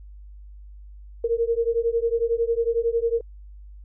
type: beating tone pair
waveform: sine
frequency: 458.6 / 469.6 Hz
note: A#4 / A#4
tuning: -28 / +13 cents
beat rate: 11 Hz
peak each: -23 / -23 dBFS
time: 1.24-3.21 s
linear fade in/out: 5 ms
effects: added 50 Hz sine -40 dBFS peak until 3.84 s